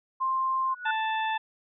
sine tone, 1052 Hz, C6, 9 cents sharp, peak -24 dBFS, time 0.2-0.75 s, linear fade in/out 20 ms
sine tone with exponential growth, 1467 Hz, F#6, 15 cents flat, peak -24 dBFS, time 0.65-0.91 s, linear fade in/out 5 ms, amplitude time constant 56 ms
harmonic tone, 880 Hz, A5, in tune, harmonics 1 / 2 / 3 / 4, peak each -27 / -33 / -37 / -39 dBFS, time 0.85-1.38 s, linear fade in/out 10 ms
effects none

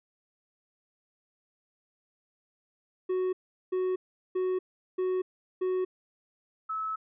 triangle tone bursts, 370 Hz, F#4, in tune, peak -24 dBFS, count 5, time 3.09-5.85 s, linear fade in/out 10 ms, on 240 ms, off 390 ms
sine tone, 1299 Hz, E6, 26 cents flat, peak -30 dBFS, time 6.69-6.96 s, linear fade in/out 10 ms
effects resampled to 8000 Hz

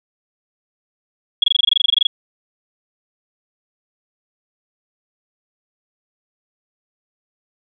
sine tone bursts, 3335 Hz, G#7, 7 cents sharp, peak -9 dBFS, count 16, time 1.42-2.07 s, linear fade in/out 5 ms, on 20 ms, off 22 ms, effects none

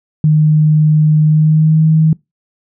sine tone with pitch glide, 153.6 to 158.01 Hz, D#3 to D#3, -22 to +27 cents, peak -6 dBFS, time 0.24-2.13 s, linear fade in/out 2 ms, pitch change +49 cents, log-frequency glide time 1.24-1.84 s, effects noise-tail reverb RT60 0.2 s tail -24 dB re dry

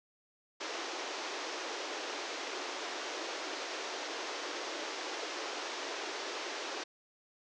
pink band-pass noise, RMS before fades -40 dBFS, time 0.6-6.84 s, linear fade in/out 10 ms, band 310 to 6500 Hz, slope 48 dB/octave, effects none

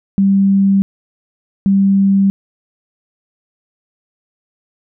sine tone pair in turn, 196 / 196 Hz, G3 / G3, 0 / 0 cents, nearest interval unison, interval 0 cents, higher neither, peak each -8 dBFS, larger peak neither, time 0.18-0.82 / 1.66-2.3 s, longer neither, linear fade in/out 0 ms, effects none

